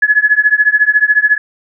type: tone with tremolo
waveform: sine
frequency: 1700 Hz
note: G#6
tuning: 40 cents sharp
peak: -3 dBFS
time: 0.02-1.38 s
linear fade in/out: 5 ms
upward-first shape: triangle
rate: 14 Hz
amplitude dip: 100%
effects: none